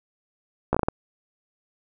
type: slowing click train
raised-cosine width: 1 ms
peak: -7 dBFS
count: 6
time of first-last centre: 0.73-0.885 s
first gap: 15 ms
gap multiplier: 1.37
effects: none